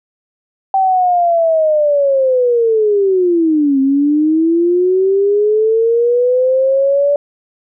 sine linear two-way sweep, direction down then up, 777 to 266.3 to 579 Hz, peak -9 dBFS, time 0.74-7.16 s, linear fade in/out 2 ms, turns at 3.8 s, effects none

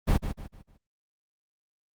brown noise with echo, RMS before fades -21 dBFS, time 0.07-0.18 s, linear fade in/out 20 ms, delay 150 ms, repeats 4, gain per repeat -9 dB, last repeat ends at 0.78 s, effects Opus 24 kbps

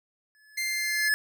square tone with exponential growth, 1717 Hz, A6, 43 cents flat, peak -21 dBFS, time 0.35-1.14 s, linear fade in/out 0 ms, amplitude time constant 170 ms
sawtooth tone, 2094 Hz, C7, 1 cent sharp, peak -24 dBFS, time 0.57-1.09 s, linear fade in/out 10 ms
effects none

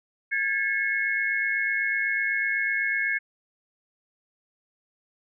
sine tone cluster, 1626 / 1734 / 2180 Hz, G#6 / A6 / C#7, -37 / -26 / -29 cents, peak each -28 / -29 / -26 dBFS, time 0.31-3.19 s, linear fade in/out 20 ms, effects none

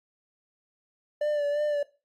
triangle tone with vibrato, 587.3 Hz, D5, in tune, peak -22 dBFS, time 1.21-1.83 s, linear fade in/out 5 ms, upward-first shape sine, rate 2.9 Hz, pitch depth 34 cents each way, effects noise-tail reverb RT60 0.3 s tail -17 dB re dry + AAC 64 kbps

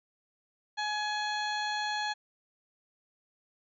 harmonic tone, 842 Hz, G#5, 24 cents sharp, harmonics 1 / 2 / 3 / 4 / 5 / 7 / 8, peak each -33 / -35 / -44 / -41 / -39 / -53 / -50 dBFS, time 0.77-2.14 s, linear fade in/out 20 ms, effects none

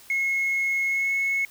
sine tone with pitch glide, 2171 to 2191 Hz, C#7 to C#7, -37 to -21 cents, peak -20 dBFS, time 0.1-1.45 s, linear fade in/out 2 ms, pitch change +16 cents, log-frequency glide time 0.87-1.11 s, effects tanh soft clip ceiling -19 dBFS + white hiss -50 dBFS RMS until 1.5 s

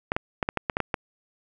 clicks, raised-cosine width 0.5 ms, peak -9 dBFS, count 9, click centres 0.119 / 0.165 / 0.428 / 0.489 / 0.573 / 0.698 / 0.769 / 0.803 / 0.942 s, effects none

